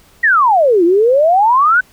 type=exponential two-way sweep; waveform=sine; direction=down then up; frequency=1945 to 329.6 to 1540 Hz; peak=-7 dBFS; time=0.23-1.81 s; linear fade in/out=10 ms; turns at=0.84 s; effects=pink hiss -48 dBFS RMS until 1.92 s